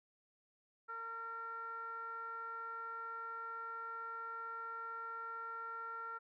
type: tone with low-pass filter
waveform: 15% pulse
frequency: 457.8 Hz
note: A#4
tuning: 31 cents flat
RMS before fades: -45 dBFS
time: 0.88-6.19 s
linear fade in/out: 20 ms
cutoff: 1400 Hz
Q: 6.8
effects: none